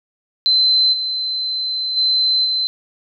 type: tone with level steps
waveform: sine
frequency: 4068 Hz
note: C8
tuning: 50 cents flat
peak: -11 / -19 / -13 / -16 dBFS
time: 0.46-2.67 s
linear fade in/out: 0 ms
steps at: 0.92 / 1.96 / 2.44 s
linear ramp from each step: 20 ms
effects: none